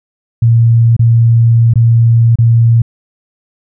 sine tone with dropouts, 115.9 Hz, A#2, 10 cents flat, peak -4 dBFS, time 0.42-2.82 s, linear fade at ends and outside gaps 5 ms, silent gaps 0.966-0.993 / 1.737-1.756 / 2.357-2.386 s, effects none

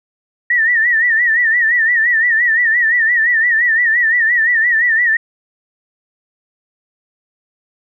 sine tone with vibrato, 1862 Hz, A#6, 2 cents flat, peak -10 dBFS, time 0.5-5.17 s, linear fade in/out 5 ms, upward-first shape sine, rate 5.8 Hz, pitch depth 99 cents each way, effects none

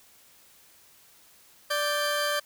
20% pulse tone pair together, 587.3 / 1568 Hz, D5 / G6, 0 / 0 cents, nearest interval octave + perfect fourth, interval 1700 cents, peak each -22 / -25 dBFS, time 1.7-2.4 s, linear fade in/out 10 ms, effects white hiss -57 dBFS RMS until 2.45 s

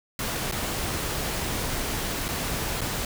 pink noise with dropouts, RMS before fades -29 dBFS, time 0.19-3.05 s, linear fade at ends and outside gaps 2 ms, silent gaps 0.514-0.522 / 2.283-2.287 / 2.809-2.814 s, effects none

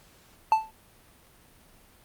triangle tone with exponential decay, 880 Hz, A5, in tune, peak -12 dBFS, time 0.52-0.71 s, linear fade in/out 1 ms, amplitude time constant 41 ms, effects pink hiss -57 dBFS RMS until 2.04 s + Opus 48 kbps

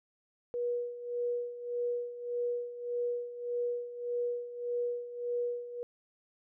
sine tone with tremolo, 482.9 Hz, B4, 39 cents flat, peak -29 dBFS, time 0.54-5.83 s, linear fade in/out 0 ms, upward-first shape sine, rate 1.7 Hz, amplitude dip 75%, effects none

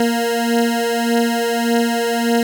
20% pulse beating tone pair, 233.1 / 234.8 Hz, A#3 / A#3, 0 / +13 cents, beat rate 1.7 Hz, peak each -12 / -15 dBFS, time 0-2.43 s, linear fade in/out 2 ms, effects none

